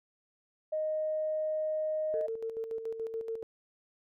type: tone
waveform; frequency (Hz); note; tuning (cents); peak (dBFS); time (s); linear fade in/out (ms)
sine; 621; D#5; -3; -29; 0.72-2.27; 10
type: tone with tremolo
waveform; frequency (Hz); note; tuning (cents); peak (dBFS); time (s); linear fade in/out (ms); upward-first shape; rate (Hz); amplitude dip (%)
sine; 450.4; A4; +40; -32; 2.14-3.43; 0; square; 7; 55
effects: tanh soft clip ceiling -20 dBFS